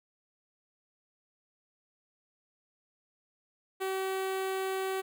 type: tone with notch filter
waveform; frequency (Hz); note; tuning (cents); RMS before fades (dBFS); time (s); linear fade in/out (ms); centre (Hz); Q
sawtooth; 381.7; G4; -46; -33; 3.8-5.02; 20; 5500; 1.5
effects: none